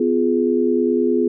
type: chord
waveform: sine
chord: F diminished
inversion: second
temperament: just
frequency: 251.4 / 349.2 / 419.1 Hz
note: Cb4 / F4 / Ab4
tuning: +31 / 0 / +16 cents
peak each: -19 dBFS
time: 0-1.28 s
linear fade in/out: 5 ms
effects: none